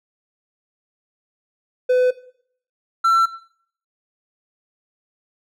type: tone pair in turn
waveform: triangle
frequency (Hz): 503 / 1346.1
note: B4 / E6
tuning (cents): +32 / +36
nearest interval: octave + perfect fourth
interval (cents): 1704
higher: second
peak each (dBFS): -11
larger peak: neither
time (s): 1.89-2.11 / 3.04-3.26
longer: neither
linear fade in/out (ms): 10
effects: noise-tail reverb RT60 0.6 s tail -17 dB re dry